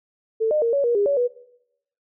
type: tone with pitch steps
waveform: sine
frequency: 445 / 607 / 464.4 / 561 / 475.5 / 406.1 / 565 / 488.5 Hz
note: A4 / D#5 / A#4 / C#5 / A#4 / G#4 / C#5 / B4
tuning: +20 / -43 / -7 / +21 / +34 / -39 / +33 / -19 cents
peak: -17 dBFS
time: 0.4-1.28 s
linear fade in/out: 20 ms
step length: 110 ms
effects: noise-tail reverb RT60 0.8 s tail -20 dB re dry